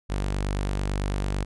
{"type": "tone", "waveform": "sawtooth", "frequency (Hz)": 49, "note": "G1", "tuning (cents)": 0, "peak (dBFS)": -21, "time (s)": [0.09, 1.45], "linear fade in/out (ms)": 20, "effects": ["resampled to 24000 Hz"]}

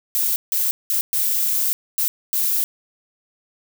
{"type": "noise bursts at uneven times", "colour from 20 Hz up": "violet", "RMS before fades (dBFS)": -20, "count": 6, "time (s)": [[0.15, 0.36], [0.52, 0.71], [0.9, 1.01], [1.13, 1.73], [1.98, 2.08], [2.33, 2.64]], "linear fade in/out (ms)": 0, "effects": []}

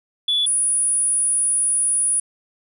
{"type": "tone pair in turn", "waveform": "sine", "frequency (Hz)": [3440, 9758], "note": ["A7", "D#9"], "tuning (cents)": [-40, -35], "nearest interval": "octave + tritone", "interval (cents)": 1805, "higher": "second", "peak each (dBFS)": -15, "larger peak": "neither", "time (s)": [[0.28, 0.46], [0.46, 2.2]], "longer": "second", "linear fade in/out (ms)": 5, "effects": ["tanh soft clip ceiling -13 dBFS"]}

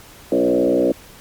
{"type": "tone with frequency modulation", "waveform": "sine", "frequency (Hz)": 415.3, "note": "G#4", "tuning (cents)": 0, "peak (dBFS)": -13, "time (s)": [0.32, 0.92], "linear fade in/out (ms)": 2, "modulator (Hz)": 61.3, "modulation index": 2.8, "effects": ["pink hiss -43 dBFS RMS until 1.2 s", "MP3 96 kbps"]}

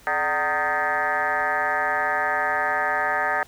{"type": "tone with frequency modulation", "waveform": "sine", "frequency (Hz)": 1244.5, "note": "D#6", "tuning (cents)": 0, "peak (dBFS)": -20, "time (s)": [0.07, 3.43], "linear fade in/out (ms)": 0, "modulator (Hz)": 163, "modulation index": 4, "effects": ["pink hiss -51 dBFS RMS until 3.47 s"]}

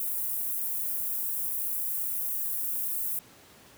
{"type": "high-pass noise", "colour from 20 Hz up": "white", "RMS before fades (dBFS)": -31, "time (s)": [0, 3.19], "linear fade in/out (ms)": 2, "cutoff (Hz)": 11000, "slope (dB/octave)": 24, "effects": ["pink hiss -54 dBFS RMS until 3.77 s", "high-pass 100 Hz 12 dB/octave"]}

